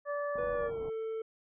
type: harmonic tone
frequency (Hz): 579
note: D5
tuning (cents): -25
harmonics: 1 / 2 / 3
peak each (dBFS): -33 / -39 / -43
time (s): 0.05-0.71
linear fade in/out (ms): 50
type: low-pass noise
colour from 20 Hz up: pink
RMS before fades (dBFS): -47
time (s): 0.35-0.9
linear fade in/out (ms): 5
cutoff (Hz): 1100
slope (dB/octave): 96
type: tone with pitch glide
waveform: triangle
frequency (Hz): 493.3 to 444.6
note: B4 to A4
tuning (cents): -2 to +18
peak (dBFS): -32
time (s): 0.38-1.22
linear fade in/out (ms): 5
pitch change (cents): -180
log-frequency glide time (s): 0.52-0.81
effects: resampled to 8000 Hz